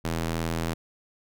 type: tone with high-pass filter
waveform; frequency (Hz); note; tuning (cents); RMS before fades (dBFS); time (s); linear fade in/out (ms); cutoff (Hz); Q
square; 41.2; E1; 0; -29; 0.04-0.74; 10; 96; 0.58
effects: none